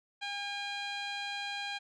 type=tone with low-pass filter; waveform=15% pulse; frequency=808 Hz; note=G#5; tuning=48 cents flat; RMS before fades=-38 dBFS; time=0.21-1.79 s; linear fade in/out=20 ms; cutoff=4500 Hz; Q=2.3; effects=none